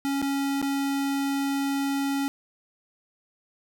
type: tone with dropouts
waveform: square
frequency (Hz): 277.2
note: C#4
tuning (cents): 0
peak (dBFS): -25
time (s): 0.05-2.28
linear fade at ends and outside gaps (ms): 0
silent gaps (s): 0.217-0.225 / 0.616-0.626
effects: none